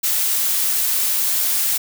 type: noise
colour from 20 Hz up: blue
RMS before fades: -19 dBFS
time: 0.03-1.78 s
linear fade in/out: 10 ms
effects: none